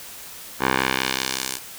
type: tone with band-pass filter sweep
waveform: 10% pulse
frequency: 65.41 Hz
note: C2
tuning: in tune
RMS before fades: -24 dBFS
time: 0.59-1.6 s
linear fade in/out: 50 ms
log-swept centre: 1200 to 9900 Hz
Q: 0.81
effects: white hiss -39 dBFS RMS until 1.78 s